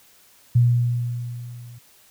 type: tone with level ramp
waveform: sine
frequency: 120.5 Hz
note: B2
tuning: 42 cents flat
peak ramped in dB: -11 to -39 dBFS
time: 0.55-1.79 s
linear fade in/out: 10 ms
effects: white hiss -54 dBFS RMS until 2.1 s